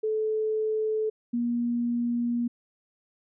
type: tone pair in turn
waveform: sine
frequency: 434.4 / 238.4 Hz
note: A4 / A#3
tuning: -22 / +39 cents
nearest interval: minor seventh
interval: 1039 cents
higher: first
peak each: -24 dBFS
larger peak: neither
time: 0.03-1.1 / 1.33-2.48 s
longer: second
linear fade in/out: 10 ms
effects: none